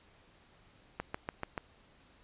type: click train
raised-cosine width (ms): 0.5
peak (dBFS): -20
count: 5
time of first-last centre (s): 1-1.578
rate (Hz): 6.92
effects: pink hiss -63 dBFS RMS until 2.23 s + resampled to 8000 Hz